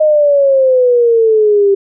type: exponential sweep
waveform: sine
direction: down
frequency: 623 to 392 Hz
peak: -6 dBFS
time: 0-1.75 s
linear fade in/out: 10 ms
effects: none